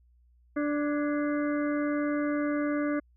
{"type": "harmonic tone with a mistuned harmonic", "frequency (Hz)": 293.7, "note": "D4", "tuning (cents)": 0, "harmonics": [1, 2, 4, 5, 6, 7], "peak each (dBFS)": [-27, -33, -39, -41, -43, -44], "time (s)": [0.56, 3], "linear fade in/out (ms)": 10, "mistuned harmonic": 6, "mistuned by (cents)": -84, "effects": ["added 60 Hz sine -59 dBFS peak until 3.16 s"]}